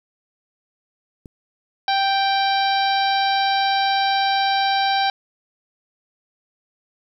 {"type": "click", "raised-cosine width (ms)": 3, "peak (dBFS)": -26, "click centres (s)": 1.258}
{"type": "harmonic tone", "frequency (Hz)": 784, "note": "G5", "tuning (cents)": 0, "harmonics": [1, 2, 3, 4, 5, 6, 7], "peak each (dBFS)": [-18, -26, -30, -30, -26, -31, -35], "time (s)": [1.88, 5.1], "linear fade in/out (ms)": 2}
{"effects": ["9-bit"]}